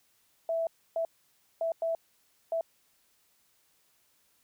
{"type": "tone bursts at uneven times", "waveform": "sine", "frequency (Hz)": 659.3, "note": "E5", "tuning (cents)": 0, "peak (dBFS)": -27, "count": 5, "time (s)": [[0.49, 0.67], [0.96, 1.05], [1.61, 1.72], [1.82, 1.95], [2.52, 2.61]], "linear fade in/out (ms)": 2, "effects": ["white hiss -69 dBFS RMS until 4.43 s"]}